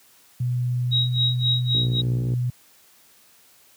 sine tone, 123.47 Hz, B2, in tune, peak -20 dBFS, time 0.4-2.5 s, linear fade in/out 5 ms
sine tone with tremolo, 3814 Hz, A#7, 39 cents sharp, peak -18 dBFS, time 0.91-2.02 s, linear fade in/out 20 ms, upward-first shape sine, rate 3.8 Hz, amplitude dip 95%
click train, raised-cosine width 3 ms, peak -18 dBFS, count 36, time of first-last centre 1.75-2.337 s, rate 59.6 Hz
effects white hiss -55 dBFS RMS until 3.76 s + high-pass 80 Hz 12 dB/octave

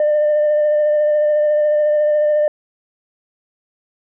sine tone with vibrato, 600 Hz, D5, 37 cents sharp, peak -10 dBFS, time 0-2.48 s, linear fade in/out 2 ms, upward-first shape sine, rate 14 Hz, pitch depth 17 cents each way, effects tanh soft clip ceiling -10 dBFS

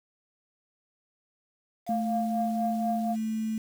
sine tone with tremolo, 700 Hz, F5, 4 cents sharp, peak -25 dBFS, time 1.86-3.16 s, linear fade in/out 50 ms, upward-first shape triangle, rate 4.1 Hz, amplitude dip 65%
sine tone, 220 Hz, A3, in tune, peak -27 dBFS, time 1.89-3.58 s, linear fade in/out 2 ms
effects tanh soft clip ceiling -16 dBFS + 8-bit

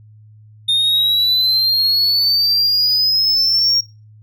triangle exponential sweep, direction up, 3650 to 5588 Hz, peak -11 dBFS, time 0.68-3.81 s, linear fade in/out 10 ms, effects noise-tail reverb RT60 0.3 s tail -23 dB re dry + added 107 Hz sine -41 dBFS peak until 4.22 s

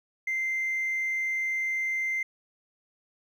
triangle tone with hard clipping, 2084 Hz, C7, 7 cents flat, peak -26 dBFS, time 0.27-2.23 s, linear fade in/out 5 ms, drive 2 dB, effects none

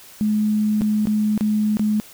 sine tone with dropouts, 212.4 Hz, G#3, 39 cents sharp, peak -16 dBFS, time 0.21-2 s, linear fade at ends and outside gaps 0 ms, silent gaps 0.81-0.818 / 1.055-1.071 / 1.377-1.409 / 1.77-1.795 s, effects white hiss -44 dBFS RMS until 2.13 s

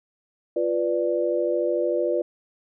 sine chord, B diminished, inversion second, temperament equal, 349.2 / 493.9 / 587.3 Hz, F4 / B4 / D5, 0 / 0 / 0 cents, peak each -25 dBFS, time 0.56-2.22 s, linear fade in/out 5 ms, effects none

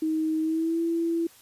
sine tone with pitch glide, 315.4 to 334 Hz, D#4 to E4, +24 to +23 cents, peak -23 dBFS, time 0.02-1.27 s, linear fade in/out 5 ms, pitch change +99 cents, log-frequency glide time 0.41-0.81 s, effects white hiss -54 dBFS RMS until 1.41 s + resampled to 32000 Hz

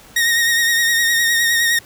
sawtooth tone with vibrato, 1864 Hz, A#6, 1 cent flat, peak -10 dBFS, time 0.16-1.79 s, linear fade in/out 5 ms, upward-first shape sine, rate 9.7 Hz, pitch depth 33 cents each way, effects pink hiss -44 dBFS RMS until 1.85 s

